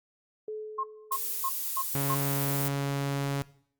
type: tone with exponential decay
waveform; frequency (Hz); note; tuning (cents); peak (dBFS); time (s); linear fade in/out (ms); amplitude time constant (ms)
sine; 430; A4; -40; -32; 0.48-1.82; 2; 290
type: tone bursts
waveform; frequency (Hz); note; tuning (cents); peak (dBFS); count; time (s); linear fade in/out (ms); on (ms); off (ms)
sine; 1068; C6; +35; -27; 5; 0.78-2.15; 10; 58; 270
type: noise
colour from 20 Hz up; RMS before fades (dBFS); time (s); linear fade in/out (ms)
violet; -32; 1.12-2.68; 0
type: tone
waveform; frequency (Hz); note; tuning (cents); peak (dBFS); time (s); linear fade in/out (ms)
sawtooth; 139.8; C#3; +15; -24; 1.95-3.42; 0
effects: noise-tail reverb RT60 0.6 s tail -19 dB re dry + Opus 48 kbps